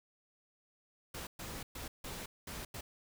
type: noise bursts at uneven times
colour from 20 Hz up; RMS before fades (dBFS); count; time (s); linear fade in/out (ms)
pink; -44; 6; 1.14-1.27 / 1.39-1.63 / 1.75-1.88 / 2.04-2.26 / 2.47-2.65 / 2.74-2.81; 5
effects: none